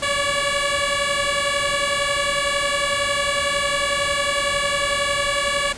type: beating tone pair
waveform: 10% pulse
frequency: 563 / 574 Hz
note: C#5 / D5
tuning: +27 / -40 cents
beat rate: 11 Hz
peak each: -14 dBFS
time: 0.02-5.73 s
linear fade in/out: 10 ms
effects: pink hiss -35 dBFS RMS until 5.77 s + resampled to 22050 Hz